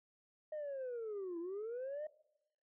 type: linear two-way sweep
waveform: sine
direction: down then up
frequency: 622.3 to 329.6 to 622.3 Hz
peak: -38 dBFS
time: 0.52-2.07 s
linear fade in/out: 5 ms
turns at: 1.39 s
effects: noise-tail reverb RT60 0.8 s tail -20 dB re dry + tanh soft clip ceiling -38 dBFS